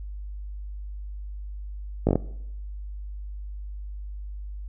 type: slowing click train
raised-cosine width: 2 ms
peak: -7 dBFS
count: 5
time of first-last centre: 2.07-2.156 s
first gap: 18 ms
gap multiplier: 1.12
effects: noise-tail reverb RT60 0.8 s tail -19 dB re dry + added 50 Hz sine -33 dBFS peak until 4.68 s